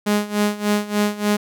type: tone with tremolo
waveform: sawtooth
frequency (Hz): 207.7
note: G#3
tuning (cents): 0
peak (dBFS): -11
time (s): 0.06-1.37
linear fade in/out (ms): 10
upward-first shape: sine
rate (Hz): 3.4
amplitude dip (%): 85
effects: none